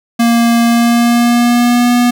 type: tone with pitch glide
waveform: square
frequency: 233.7 to 242.9 Hz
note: A#3 to B3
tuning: +5 to -29 cents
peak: -8 dBFS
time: 0.19-2.11 s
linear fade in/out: 10 ms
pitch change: +66 cents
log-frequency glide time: 0.65-1.92 s
effects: none